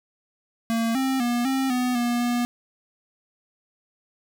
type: tone with pitch steps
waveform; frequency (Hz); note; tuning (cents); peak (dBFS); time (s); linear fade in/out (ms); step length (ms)
square; 228.3 / 264.8 / 240.1 / 266.3 / 249.5 / 239.9 / 241.5; A#3 / C4 / B3 / C4 / B3 / A#3 / B3; -36 / +21 / -49 / +31 / +18 / +50 / -39; -22; 0.7-2.45; 0; 250
effects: none